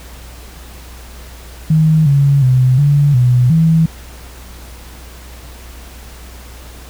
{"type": "tone with pitch steps", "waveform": "sine", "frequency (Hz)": [157.3, 140.4, 128, 143.9, 124.1, 162.2], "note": ["D#3", "C#3", "C3", "D3", "B2", "E3"], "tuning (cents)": [19, 22, -38, -35, 9, -28], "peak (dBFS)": -7, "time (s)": [1.7, 3.86], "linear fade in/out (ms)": 5, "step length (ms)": 360, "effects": ["added 61 Hz sine -33 dBFS peak until 6.89 s", "pink hiss -38 dBFS RMS until 6.89 s"]}